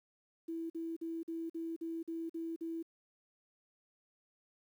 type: tone bursts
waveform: sine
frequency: 329.6 Hz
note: E4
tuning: in tune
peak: -37 dBFS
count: 9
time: 0.48-2.828 s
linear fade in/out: 10 ms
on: 220 ms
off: 46 ms
effects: 11-bit